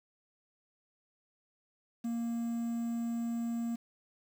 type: tone with quantisation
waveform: triangle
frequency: 233.1 Hz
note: A#3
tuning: in tune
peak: -30 dBFS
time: 2.04-3.76 s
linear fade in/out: 10 ms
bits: 9
effects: none